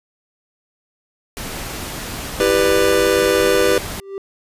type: noise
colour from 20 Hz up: pink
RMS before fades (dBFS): -28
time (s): 1.37-4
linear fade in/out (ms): 0
type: chord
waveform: square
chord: E minor seventh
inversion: none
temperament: just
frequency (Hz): 329.6 / 395.6 / 494.4 / 593.3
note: E4 / G4 / B4 / D5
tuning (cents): 0 / +16 / +2 / +18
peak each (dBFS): -23 / -18 / -17 / -23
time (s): 2.4-3.78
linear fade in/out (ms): 2
type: tone with exponential growth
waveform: triangle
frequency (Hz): 392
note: G4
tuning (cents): 0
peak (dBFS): -20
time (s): 3.82-4.18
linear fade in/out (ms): 1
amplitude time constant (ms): 78
effects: resampled to 32000 Hz